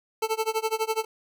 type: tone with tremolo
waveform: 25% pulse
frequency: 441.7 Hz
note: A4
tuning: 7 cents sharp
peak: -18 dBFS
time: 0.22-1.05 s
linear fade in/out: 5 ms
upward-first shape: sine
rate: 12 Hz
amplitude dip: 95%
effects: none